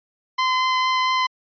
sawtooth tone with vibrato, 1029 Hz, C6, 29 cents flat, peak -14 dBFS, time 0.38-1.27 s, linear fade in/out 10 ms, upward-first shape triangle, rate 4.4 Hz, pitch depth 10 cents each way, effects resampled to 11025 Hz

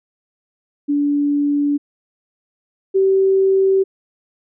sine tone pair in turn, 288.6 / 385.2 Hz, D4 / G4, -30 / -30 cents, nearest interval perfect fourth, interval 500 cents, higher second, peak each -14 / -11 dBFS, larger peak second, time 0.88-1.78 / 2.94-3.84 s, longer neither, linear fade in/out 20 ms, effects none

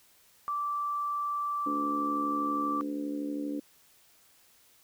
sine tone, 1167 Hz, D6, 11 cents flat, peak -29 dBFS, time 0.48-2.81 s, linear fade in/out 0 ms
harmonic tone, 72.5 Hz, D2, 22 cents flat, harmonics 3 / 4 / 5 / 6 / 7, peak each -42 / -32 / -46 / -47 / -43 dBFS, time 1.66-3.6 s, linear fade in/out 5 ms
effects white hiss -62 dBFS RMS until 4.83 s

